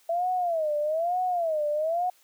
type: tone with vibrato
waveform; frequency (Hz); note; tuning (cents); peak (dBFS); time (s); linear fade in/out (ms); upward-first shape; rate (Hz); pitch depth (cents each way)
sine; 660; E5; +2; -23; 0.09-2.1; 5; sine; 1.1; 190
effects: white hiss -61 dBFS RMS until 2.23 s + high-pass 400 Hz 12 dB/octave